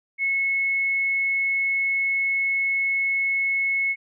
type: tone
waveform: sine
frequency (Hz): 2190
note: C#7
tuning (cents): -22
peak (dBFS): -20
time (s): 0.18-3.96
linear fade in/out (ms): 50
effects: none